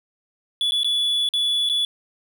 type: tone with dropouts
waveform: triangle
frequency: 3428 Hz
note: A7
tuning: 46 cents flat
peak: -17 dBFS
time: 0.61-1.85 s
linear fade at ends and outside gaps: 1 ms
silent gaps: 0.71-0.72 / 0.833-0.845 / 1.289-1.337 / 1.69-1.697 s
effects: none